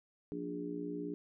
harmonic tone with a mistuned harmonic, 58.8 Hz, A#1, 16 cents sharp, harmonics 3 / 4 / 5 / 6 / 7, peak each -45 / -51 / -40 / -51 / -43 dBFS, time 0.32-1.14 s, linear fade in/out 0 ms, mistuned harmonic 4, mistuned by -17 cents, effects none

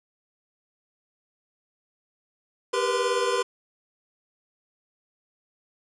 square tone cluster, 394.1 / 476.8 / 494.8 / 1023 Hz, G4 / A#4 / B4 / C6, +9 / +39 / +3 / -39 cents, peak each -29 dBFS, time 2.73-3.43 s, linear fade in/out 10 ms, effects resampled to 22050 Hz + 9-bit

